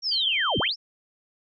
sine linear two-way sweep, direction down then up, 5650 to 52.3 to 5650 Hz, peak -23 dBFS, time 0.02-0.76 s, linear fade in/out 50 ms, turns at 0.59 s
sine tone, 3136 Hz, G7, in tune, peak -26 dBFS, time 0.11-0.7 s, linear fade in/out 10 ms
effects none

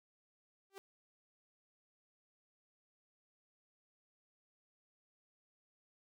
sawtooth tone with exponential growth, 390.9 Hz, G4, 5 cents flat, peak -40 dBFS, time 0.7-0.78 s, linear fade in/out 0 ms, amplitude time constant 16 ms, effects none

